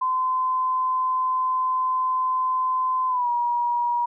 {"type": "tone with pitch glide", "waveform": "sine", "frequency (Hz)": [1027, 958.2], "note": ["C6", "A#5"], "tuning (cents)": [-33, 47], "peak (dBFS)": -20, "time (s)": [0.01, 4.06], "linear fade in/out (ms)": 10, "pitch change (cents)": -120, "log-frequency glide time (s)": [3.08, 3.29], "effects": []}